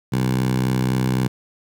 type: tone with high-pass filter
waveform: 10% pulse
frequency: 63.9 Hz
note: C2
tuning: 40 cents flat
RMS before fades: -20 dBFS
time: 0.12-1.28 s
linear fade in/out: 10 ms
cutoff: 140 Hz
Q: 3.1
effects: none